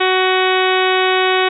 harmonic tone with a mistuned harmonic, 373.1 Hz, F#4, 14 cents sharp, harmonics 1 / 2 / 3 / 4 / 5 / 6 / 7 / 8 / 9 / 10, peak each -16 / -19 / -21 / -22 / -23 / -24 / -24 / -25 / -26 / -26 dBFS, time 0-1.49 s, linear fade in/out 10 ms, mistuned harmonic 7, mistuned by -31 cents, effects none

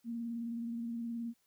sine tone with vibrato, 233.1 Hz, A#3, in tune, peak -36 dBFS, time 0.04-1.34 s, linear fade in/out 50 ms, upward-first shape square, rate 19 Hz, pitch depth 23 cents each way, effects white hiss -75 dBFS RMS until 1.46 s

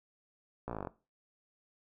slowing click train, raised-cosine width 1 ms, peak -24 dBFS, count 11, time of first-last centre 0.68-0.872 s, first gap 16 ms, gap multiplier 1.04, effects noise-tail reverb RT60 0.3 s tail -18 dB re dry

